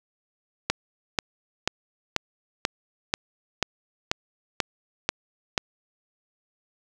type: click train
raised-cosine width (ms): 0.2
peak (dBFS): -4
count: 11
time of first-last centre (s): 0.7-5.578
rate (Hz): 2.05
effects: none